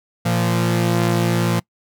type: tone pair together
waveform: sawtooth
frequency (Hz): 115.21 / 172.5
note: A#2 / F3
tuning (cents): -20 / -21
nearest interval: perfect fifth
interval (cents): 699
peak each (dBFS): -15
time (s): 0.25-1.6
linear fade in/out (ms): 10
effects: noise-tail reverb RT60 0.1 s tail -25 dB re dry